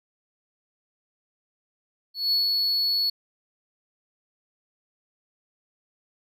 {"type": "tone with ADSR envelope", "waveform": "triangle", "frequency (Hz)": 4398, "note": "C#8", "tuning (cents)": -14, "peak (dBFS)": -18, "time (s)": [2.14, 3.1], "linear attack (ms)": 180, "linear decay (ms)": 140, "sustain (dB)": -2, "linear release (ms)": 6, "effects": []}